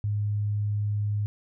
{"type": "tone", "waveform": "sine", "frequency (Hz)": 103.83, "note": "G#2", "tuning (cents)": 0, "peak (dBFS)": -24, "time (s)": [0.04, 1.26], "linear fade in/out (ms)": 0, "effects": []}